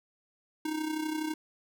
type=tone with amplitude modulation; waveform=square; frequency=311.1 Hz; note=D#4; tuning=in tune; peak=-29 dBFS; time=0.65-1.34 s; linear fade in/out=5 ms; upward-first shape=sine; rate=32.1 Hz; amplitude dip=60%; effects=none